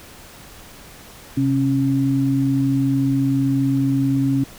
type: tone pair together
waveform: sine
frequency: 132.1 / 273.5 Hz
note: C3 / C#4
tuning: +17 / -23 cents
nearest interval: octave + minor second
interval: 1260 cents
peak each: -20 / -17 dBFS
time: 1.37-4.44 s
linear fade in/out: 5 ms
effects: pink hiss -42 dBFS RMS until 4.58 s